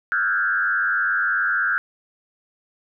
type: tone with frequency modulation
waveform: sine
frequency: 1506 Hz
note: F#6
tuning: 30 cents sharp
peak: -18 dBFS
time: 0.12-1.78 s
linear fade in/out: 0 ms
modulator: 96.4 Hz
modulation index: 1.5
effects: none